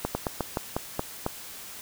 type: slowing click train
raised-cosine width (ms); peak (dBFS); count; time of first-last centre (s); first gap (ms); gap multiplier
1; -12; 8; 0.05-1.264; 100; 1.18
effects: white hiss -42 dBFS RMS until 1.81 s